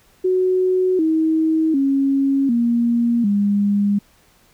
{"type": "tone with pitch steps", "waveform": "sine", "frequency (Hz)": [370, 318.4, 274, 235.8, 202.9], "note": ["F#4", "D#4", "C#4", "A#3", "G#3"], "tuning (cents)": [0, 40, -20, 20, -40], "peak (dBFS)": -14, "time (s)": [0.24, 3.99], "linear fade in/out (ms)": 10, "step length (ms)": 750, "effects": ["pink hiss -55 dBFS RMS until 4.53 s"]}